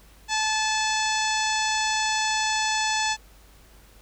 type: harmonic tone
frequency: 868 Hz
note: A5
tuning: 24 cents flat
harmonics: 1 / 2 / 3 / 4 / 5 / 6 / 7 / 8 / 9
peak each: -26 / -29 / -31 / -32 / -33 / -34 / -34 / -35 / -36 dBFS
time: 0.28-3.17 s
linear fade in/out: 50 ms
effects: added 50 Hz sine -51 dBFS peak until 4.01 s + pink hiss -55 dBFS RMS until 4.01 s